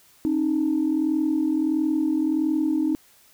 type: tone pair together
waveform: sine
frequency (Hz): 269.6 / 311.1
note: C#4 / D#4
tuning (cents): -48 / 0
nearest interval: major second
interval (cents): 248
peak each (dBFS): -24 / -20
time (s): 0.25-2.95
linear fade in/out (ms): 0
effects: tanh soft clip ceiling -14 dBFS + white hiss -56 dBFS RMS until 3.33 s